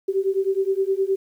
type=beating tone pair; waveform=sine; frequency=382.3 / 391.9 Hz; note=G4 / G4; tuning=-43 / 0 cents; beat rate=9.6 Hz; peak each=-22 dBFS; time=0.08-1.16 s; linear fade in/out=10 ms; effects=9-bit